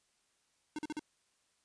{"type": "tone bursts", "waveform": "square", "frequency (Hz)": 304.5, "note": "D#4", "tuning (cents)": -37, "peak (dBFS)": -37, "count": 4, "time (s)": [0.76, 0.994], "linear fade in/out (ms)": 2, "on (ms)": 27, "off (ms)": 42, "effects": ["white hiss -75 dBFS RMS until 1.64 s", "resampled to 22050 Hz"]}